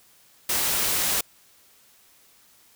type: noise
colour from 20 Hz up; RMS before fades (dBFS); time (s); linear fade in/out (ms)
white; -24; 0.49-1.21; 5
effects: white hiss -57 dBFS RMS until 2.75 s